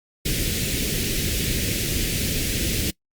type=band-stop noise; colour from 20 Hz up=pink; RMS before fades=-24 dBFS; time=0.25-2.91 s; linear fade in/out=10 ms; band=450 to 2100 Hz; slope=24 dB/octave; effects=noise-tail reverb RT60 0.1 s tail -23 dB re dry + Opus 48 kbps